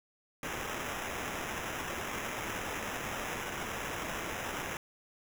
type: noise with sample-and-hold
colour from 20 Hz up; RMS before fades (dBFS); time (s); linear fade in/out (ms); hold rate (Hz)
white; -38; 0.43-4.77; 2; 4410
effects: none